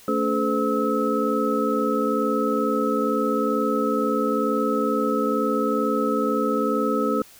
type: tone cluster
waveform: sine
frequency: 220.7 / 282.9 / 429.1 / 510 / 1294 Hz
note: A3 / C#4 / A4 / C5 / E6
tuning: +5 / +35 / -43 / -44 / -32 cents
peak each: -26 dBFS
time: 0.08-7.22 s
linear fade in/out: 2 ms
effects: white hiss -49 dBFS RMS until 7.39 s